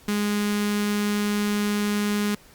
sawtooth tone with notch filter, 206.9 Hz, G#3, 6 cents flat, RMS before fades -24 dBFS, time 0.08-2.35 s, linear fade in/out 5 ms, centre 670 Hz, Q 1, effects pink hiss -52 dBFS RMS until 2.54 s + Opus 48 kbps

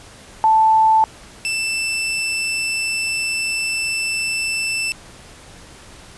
sine / sawtooth tone pair in turn, 880 / 2657 Hz, A5 / E7, 0 / +13 cents, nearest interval octave + perfect fifth, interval 1913 cents, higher second, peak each -10 / -16 dBFS, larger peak first, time 0.44-1.04 / 1.45-4.92 s, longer second, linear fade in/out 0 ms, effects pink hiss -42 dBFS RMS until 6.17 s + resampled to 24000 Hz

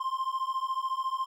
triangle beating tone pair, 1046.5 / 1060.5 Hz, C6 / C6, 0 / +23 cents, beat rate 14 Hz, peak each -30 dBFS, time 0-1.26 s, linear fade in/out 10 ms, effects none

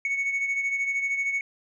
sine beating tone pair, 2217 / 2230 Hz, C#7 / C#7, 0 / +10 cents, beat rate 13 Hz, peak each -23 / -30 dBFS, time 0.05-1.41 s, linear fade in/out 2 ms, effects tanh soft clip ceiling -22 dBFS

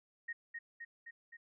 sine tone with echo, 1864.7 Hz, A#6, in tune, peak -38 dBFS, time 0.28-0.33 s, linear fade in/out 10 ms, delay 260 ms, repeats 4, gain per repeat -3 dB, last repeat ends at 1.37 s, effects none

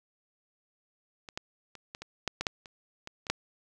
clicks, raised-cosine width 0.2 ms, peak -26 / -17 / -29 / -23 / -24 / -12 / -14 / -10 / -29 / -23 / -27 / -9 dBFS, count 12, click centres 1.288 / 1.375 / 1.753 / 1.949 / 2.02 / 2.277 / 2.41 / 2.468 / 2.658 / 3.074 / 3.268 / 3.3 s, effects none

